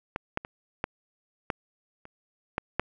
clicks, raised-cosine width 0.5 ms, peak -15 / -12 / -23 / -12 / -12 / -30 / -12 / -9 dBFS, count 8, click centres 0.161 / 0.374 / 0.449 / 0.841 / 1.502 / 2.054 / 2.581 / 2.796 s, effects none

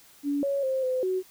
sine tone with pitch steps, 285.7 / 557 / 527 / 512 / 372.6 Hz, D4 / C#5 / C5 / C5 / F#4, -48 / +8 / +12 / -38 / +12 cents, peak -24 dBFS, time 0.23-1.23 s, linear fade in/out 50 ms, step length 200 ms, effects white hiss -55 dBFS RMS until 1.3 s

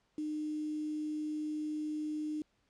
sine tone with quantisation, 304.5 Hz, D#4, 37 cents flat, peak -34 dBFS, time 0.18-2.42 s, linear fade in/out 2 ms, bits 9, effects pink hiss -75 dBFS RMS until 2.69 s + low-pass 6000 Hz 12 dB/octave

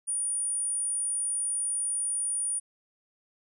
sine tone, 9480 Hz, D9, 15 cents sharp, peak -27 dBFS, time 0.07-2.6 s, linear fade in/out 20 ms, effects none

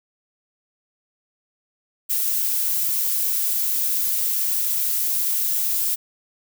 violet noise, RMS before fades -22 dBFS, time 2.09-5.96 s, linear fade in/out 20 ms, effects none

